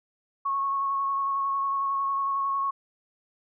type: tone with vibrato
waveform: sine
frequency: 1100 Hz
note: C#6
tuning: 14 cents flat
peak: -24 dBFS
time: 0.45-2.71 s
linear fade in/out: 10 ms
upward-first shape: square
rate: 11 Hz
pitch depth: 12 cents each way
effects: none